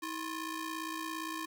sawtooth ring-modulated tone, 698.5 Hz, F5, in tune, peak -30 dBFS, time 0.02-1.46 s, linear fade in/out 10 ms, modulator 378 Hz, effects 11-bit

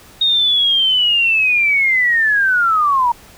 sine linear sweep, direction down, 3729 to 928 Hz, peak -11 dBFS, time 0.21-3.12 s, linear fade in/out 5 ms, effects pink hiss -43 dBFS RMS until 3.37 s

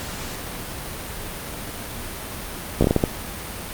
slowing click train, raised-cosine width 2 ms, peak -3 dBFS, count 7, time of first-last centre 2.81-3.039 s, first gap 14 ms, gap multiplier 1.4, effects pink hiss -32 dBFS RMS until 3.73 s + Opus 48 kbps

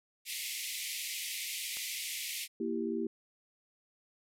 pink band-pass noise, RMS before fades -39 dBFS, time 0.25-2.48 s, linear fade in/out 50 ms, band 2000 to 15000 Hz, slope 96 dB/octave
click, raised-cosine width 0.3 ms, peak -32 dBFS, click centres 1.77 s
sine chord, E diminished, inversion second, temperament equal, 233.1 / 329.6 / 392 Hz, Bb3 / E4 / G4, 0 / 0 / 0 cents, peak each -36 dBFS, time 2.6-3.07 s, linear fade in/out 5 ms
effects none

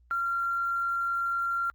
sine tone with quantisation, 1378 Hz, F6, 24 cents flat, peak -26 dBFS, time 0.11-1.7 s, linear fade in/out 0 ms, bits 9, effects added 60 Hz sine -57 dBFS peak until 1.74 s + Opus 32 kbps

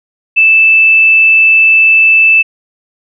sine tone, 2637 Hz, E7, in tune, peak -3 dBFS, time 0.36-2.43 s, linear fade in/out 20 ms, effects none

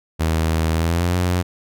sawtooth tone with pitch glide, 80.3 to 89.61 Hz, E2 to F2, -45 to +45 cents, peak -13 dBFS, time 0.19-1.43 s, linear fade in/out 20 ms, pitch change +190 cents, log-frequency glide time 0.73-1.16 s, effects none

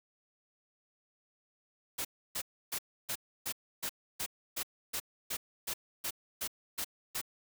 white noise bursts, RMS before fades -36 dBFS, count 15, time 1.98-7.215 s, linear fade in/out 10 ms, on 69 ms, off 300 ms, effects none

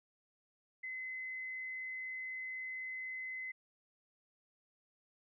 sine tone, 2041 Hz, C7, 44 cents flat, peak -40 dBFS, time 0.83-3.52 s, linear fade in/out 10 ms, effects none

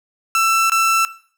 30% pulse tone with dropouts, 1333 Hz, E6, 19 cents sharp, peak -11 dBFS, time 0.35-1.05 s, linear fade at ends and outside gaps 1 ms, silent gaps 0.698-0.719 s, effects noise-tail reverb RT60 0.5 s tail -17 dB re dry

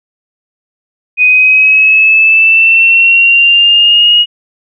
sine exponential sweep, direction up, 2489 to 2890 Hz, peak -3 dBFS, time 1.17-4.26 s, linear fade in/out 50 ms, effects none

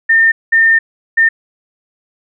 sine tone bursts at uneven times, 1812 Hz, A#6, 50 cents flat, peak -6 dBFS, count 3, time 0.09-0.32 / 0.52-0.79 / 1.17-1.29 s, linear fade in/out 10 ms, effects none

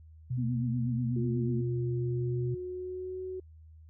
sine tone, 125.3 Hz, B2, 25 cents sharp, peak -29 dBFS, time 0.3-2.55 s, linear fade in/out 10 ms
sine tone with vibrato, 236.1 Hz, A#3, 22 cents sharp, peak -32 dBFS, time 0.37-1.62 s, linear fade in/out 20 ms, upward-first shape sine, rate 8.2 Hz, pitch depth 99 cents each way
sine tone with pitch glide, 352.8 to 372.3 Hz, F4 to F#4, +18 to +11 cents, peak -35 dBFS, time 1.16-3.4 s, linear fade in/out 5 ms, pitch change +93 cents, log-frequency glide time 1.92-3.23 s
effects added 79 Hz sine -50 dBFS peak until 3.89 s

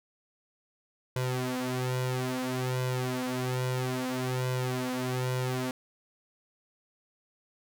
sawtooth tone with flanger, 127.4 Hz, C3, 46 cents flat, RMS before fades -31 dBFS, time 1.16-5.71 s, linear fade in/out 2 ms, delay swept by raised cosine 2 to 5.8 ms, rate 0.6 Hz, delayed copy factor +1, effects none

